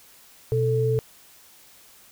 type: tone pair together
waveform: sine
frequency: 123.47 / 440.9 Hz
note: B2 / A4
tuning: 0 / +4 cents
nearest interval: octave + minor seventh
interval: 2204 cents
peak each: -22 dBFS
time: 0.52-0.99 s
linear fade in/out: 0 ms
effects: white hiss -52 dBFS RMS until 2.11 s